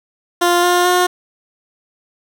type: tone with pitch steps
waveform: 15% pulse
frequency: 350 / 354.7 / 359.4 Hz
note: F4 / F4 / F4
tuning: +4 / +27 / +50 cents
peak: -5 dBFS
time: 0.41-1.07 s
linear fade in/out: 10 ms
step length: 220 ms
effects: none